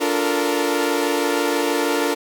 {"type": "chord", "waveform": "sawtooth", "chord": "Bb major seventh", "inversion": "first", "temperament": "equal with one note detuned", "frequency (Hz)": [290.3, 349.2, 440, 466.2], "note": ["D4", "F4", "A4", "Bb4"], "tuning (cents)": [-20, 0, 0, 0], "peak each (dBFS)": [-19, -21, -22, -19], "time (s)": [0, 2.15], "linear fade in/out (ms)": 20, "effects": []}